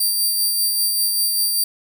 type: tone with tremolo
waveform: 10% pulse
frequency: 4699 Hz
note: D8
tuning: in tune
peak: -9 dBFS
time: 0-1.64 s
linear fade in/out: 5 ms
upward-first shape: sine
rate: 5.1 Hz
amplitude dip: 30%
effects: none